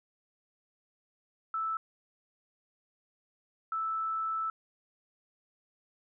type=tone bursts at uneven times; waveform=sine; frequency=1316 Hz; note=E6; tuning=3 cents flat; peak=-30 dBFS; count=2; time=1.54-1.77 / 3.72-4.5 s; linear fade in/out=2 ms; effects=none